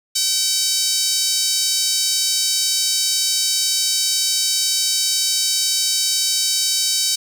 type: tone with high-pass filter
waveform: 5% pulse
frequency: 766 Hz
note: G5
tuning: 40 cents flat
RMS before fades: -19 dBFS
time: 0.15-7.16 s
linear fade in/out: 10 ms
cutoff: 4400 Hz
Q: 1.7
effects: none